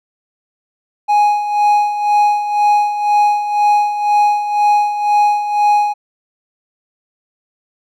triangle tone with tremolo, 830.6 Hz, G#5, in tune, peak -6 dBFS, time 1.08-5.94 s, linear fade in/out 20 ms, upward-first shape sine, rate 2 Hz, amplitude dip 65%, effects none

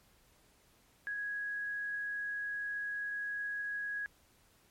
sine tone, 1661.2 Hz, G#6, in tune, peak -35 dBFS, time 1.07-4.06 s, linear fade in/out 0 ms, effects pink hiss -67 dBFS RMS until 4.7 s + MP3 64 kbps

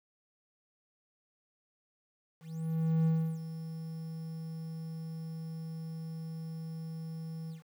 triangle tone with ADSR envelope, 161.6 Hz, E3, 34 cents flat, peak -22 dBFS, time 2.4-7.63 s, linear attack 660 ms, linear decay 320 ms, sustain -14 dB, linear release 130 ms, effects 10-bit

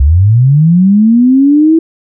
sine linear sweep, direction up, 63.4 to 329.6 Hz, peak -3 dBFS, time 0-1.79 s, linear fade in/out 5 ms, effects none

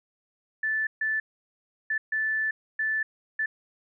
sine tone bursts at uneven times, 1753 Hz, A6, 7 cents flat, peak -24 dBFS, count 6, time 0.63-0.87 / 1.01-1.2 / 1.9-1.98 / 2.12-2.51 / 2.79-3.03 / 3.39-3.46 s, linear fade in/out 5 ms, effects none

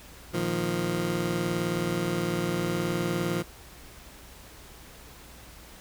20% pulse chord, Bb suspended fourth, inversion none, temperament just, 116.54 / 155.39 / 174.81 Hz, Bb2 / Eb3 / F3, 0 / -2 / +2 cents, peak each -30 / -28 / -24 dBFS, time 0.33-3.43 s, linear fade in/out 20 ms, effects added 60 Hz sine -52 dBFS peak until 5.8 s + pink hiss -49 dBFS RMS until 5.8 s

